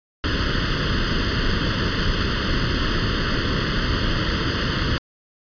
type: noise with comb filter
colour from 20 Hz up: pink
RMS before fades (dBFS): -21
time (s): 0.24-4.98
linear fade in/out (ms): 0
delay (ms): 0.64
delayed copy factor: +0.95
effects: resampled to 11025 Hz